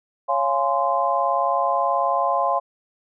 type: chord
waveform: sine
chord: Db major seventh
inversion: none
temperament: just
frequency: 554.4 / 693 / 831.5 / 1039.4 Hz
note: Db5 / F5 / Ab5 / C6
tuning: 0 / -14 / +2 / -12 cents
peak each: -25 / -23 / -25 / -22 dBFS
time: 0.28-2.6 s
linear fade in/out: 20 ms
effects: none